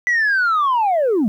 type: linear sweep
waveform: sine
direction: down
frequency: 1987 to 192.4 Hz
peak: -12 dBFS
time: 0.07-1.28 s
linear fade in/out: 0 ms
effects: tanh soft clip ceiling -12 dBFS + 9-bit